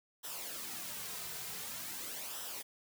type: noise with flanger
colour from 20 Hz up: white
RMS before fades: -43 dBFS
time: 0.23-2.63 s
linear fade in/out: 20 ms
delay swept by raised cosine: 0.44 to 3.64 ms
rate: 0.46 Hz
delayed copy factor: -0.6
effects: none